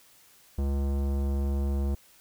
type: tone with tanh clipping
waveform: sine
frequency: 69.4 Hz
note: C#2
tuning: 3 cents sharp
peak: -27 dBFS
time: 0.58-1.95 s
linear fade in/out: 5 ms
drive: 18 dB
effects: white hiss -58 dBFS RMS until 2.2 s